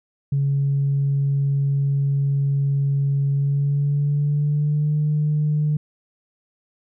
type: tone with pitch glide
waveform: sine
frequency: 139.6 to 150.49 Hz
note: C#3 to D3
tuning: +13 to +43 cents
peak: -16 dBFS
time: 0.32-5.77 s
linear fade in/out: 5 ms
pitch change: +130 cents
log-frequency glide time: 3.32-4.98 s
effects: tanh soft clip ceiling -13 dBFS